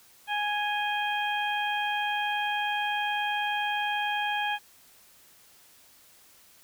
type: harmonic tone with a mistuned harmonic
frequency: 830.6 Hz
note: G#5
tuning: in tune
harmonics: 1 / 2 / 3 / 4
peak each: -29 / -32 / -34 / -35 dBFS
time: 0.27-4.59 s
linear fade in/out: 50 ms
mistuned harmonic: 4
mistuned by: -57 cents
effects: white hiss -57 dBFS RMS until 6.63 s